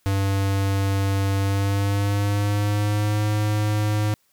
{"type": "tone with pitch glide", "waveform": "square", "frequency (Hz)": [98, 105.64], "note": ["G2", "G#2"], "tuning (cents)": [0, 30], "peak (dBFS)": -20, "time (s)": [0.06, 4.14], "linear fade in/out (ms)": 0, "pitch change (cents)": 130, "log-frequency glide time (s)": [1.37, 3.24], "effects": ["white hiss -65 dBFS RMS until 4.32 s"]}